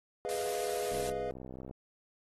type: chord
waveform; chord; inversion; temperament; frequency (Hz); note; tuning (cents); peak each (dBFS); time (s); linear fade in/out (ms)
triangle; F half-diminished seventh; first; equal; 415.3 / 493.9 / 622.3 / 698.5; Ab4 / Cb5 / Eb5 / F5; 0 / 0 / 0 / 0; -36 / -36 / -39 / -38; 0.25-1.31; 0
type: noise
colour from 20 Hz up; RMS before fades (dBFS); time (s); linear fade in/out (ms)
white; -42; 0.29-1.1; 0
type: click train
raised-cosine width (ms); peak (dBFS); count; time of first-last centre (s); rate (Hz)
2; -32; 52; 0.92-1.711; 64.5
effects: AAC 32 kbps